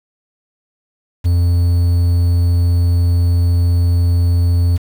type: tone with quantisation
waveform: triangle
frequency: 87 Hz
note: F2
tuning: 6 cents flat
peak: -8 dBFS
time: 1.24-4.78 s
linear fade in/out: 20 ms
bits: 6
effects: none